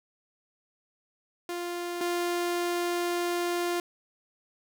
sawtooth tone pair in turn, 349.2 / 349.2 Hz, F4 / F4, 0 / 0 cents, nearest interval unison, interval 0 cents, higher neither, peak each -28 / -23 dBFS, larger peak second, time 1.49-2.01 / 2.01-3.8 s, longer second, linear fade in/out 2 ms, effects none

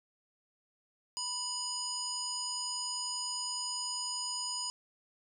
harmonic tone with a mistuned harmonic, 981 Hz, B5, 12 cents flat, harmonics 1 / 3 / 5 / 7 / 9, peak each -43 / -46 / -37 / -40 / -45 dBFS, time 1.17-4.7 s, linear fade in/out 0 ms, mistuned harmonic 5, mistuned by +28 cents, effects 11-bit

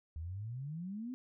sine exponential sweep, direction up, 75.5 to 261.6 Hz, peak -39 dBFS, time 0.16-1.14 s, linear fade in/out 0 ms, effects none

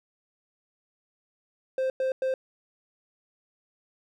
triangle tone bursts, 523.3 Hz, C5, in tune, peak -22 dBFS, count 3, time 1.78-2.34 s, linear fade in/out 2 ms, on 120 ms, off 100 ms, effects none

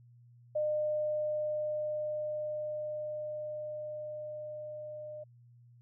sine tone with level ramp, 606 Hz, D#5, 46 cents flat, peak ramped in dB -28 to -41 dBFS, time 0.55-5.24 s, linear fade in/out 10 ms, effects added 120 Hz sine -56 dBFS peak until 5.81 s

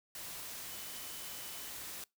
sine tone in noise, 3012 Hz, F#7, 30 cents sharp, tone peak -55 dBFS, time 0.71-1.7 s, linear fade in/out 2 ms, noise white, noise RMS -45 dBFS, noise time 0.15-2.04 s, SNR -13 dB, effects noise-tail reverb RT60 0.2 s tail -24 dB re dry

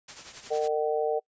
white noise with tremolo, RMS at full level -40 dBFS, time 0.08-0.68 s, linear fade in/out 5 ms, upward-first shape triangle, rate 11 Hz, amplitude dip 70%
harmonic tone, 152 Hz, D#3, 40 cents flat, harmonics 3 / 4 / 5, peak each -26 / -30 / -31 dBFS, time 0.5-1.2 s, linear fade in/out 20 ms
effects noise-tail reverb RT60 0.1 s tail -25 dB re dry + resampled to 16000 Hz

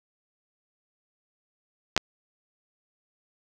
clicks, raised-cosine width 0.2 ms, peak -4 dBFS, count 2, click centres 1.965 / 1.977 s, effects 7-bit

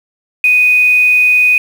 sine tone with quantisation, 2489 Hz, D#7, in tune, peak -6 dBFS, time 0.44-1.58 s, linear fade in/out 2 ms, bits 5, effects none

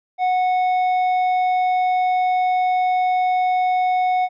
sine tone with tanh clipping, 735 Hz, F#5, 12 cents flat, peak -17 dBFS, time 0.18-4.29 s, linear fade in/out 50 ms, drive 7 dB, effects none

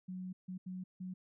sine tone bursts at uneven times, 184.3 Hz, F#3, 7 cents flat, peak -40 dBFS, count 4, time 0.08-0.33 / 0.48-0.58 / 0.66-0.84 / 1-1.14 s, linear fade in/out 10 ms, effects none

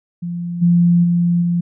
sine tone with level steps, 173.1 Hz, F3, 15 cents flat, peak -21 / -9 / -12 / -14 dBFS, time 0.22-1.61 s, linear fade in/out 10 ms, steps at 0.61 / 1.03 / 1.41 s, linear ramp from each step 20 ms, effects none

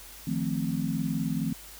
sine chord, F dominant seventh, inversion third, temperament equal, 155.56 / 174.61 / 220 / 261.6 Hz, Eb3 / F3 / A3 / C4, 0 / 0 / 0 / 0 cents, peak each -32 dBFS, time 0.27-1.53 s, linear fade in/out 5 ms, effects added 50 Hz sine -52 dBFS peak until 1.79 s + white hiss -47 dBFS RMS until 1.79 s

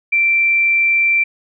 sine tone, 2349 Hz, D7, in tune, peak -11 dBFS, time 0.12-1.24 s, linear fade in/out 10 ms, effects none

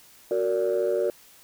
sine chord, Gb augmented, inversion none, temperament just, 370 / 462.5 / 578.1 Hz, Gb4 / Bb4 / D5, 0 / -14 / -27 cents, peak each -25 dBFS, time 0.31-1.1 s, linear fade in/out 2 ms, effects tanh soft clip ceiling -16 dBFS + white hiss -53 dBFS RMS until 1.43 s

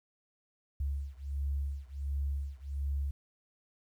sine beating tone pair, 69.3 / 70.7 Hz, C#2 / C#2, 0 / +35 cents, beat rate 1.4 Hz, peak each -35 / -36 dBFS, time 0.8-3.11 s, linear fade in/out 5 ms, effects 11-bit

